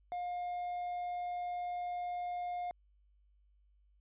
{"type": "tone with quantisation", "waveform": "triangle", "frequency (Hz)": 711, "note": "F5", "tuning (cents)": 31, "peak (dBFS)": -34, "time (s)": [0.12, 2.71], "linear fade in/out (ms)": 0, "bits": 9, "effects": ["added 50 Hz sine -65 dBFS peak until 4 s", "resampled to 8000 Hz"]}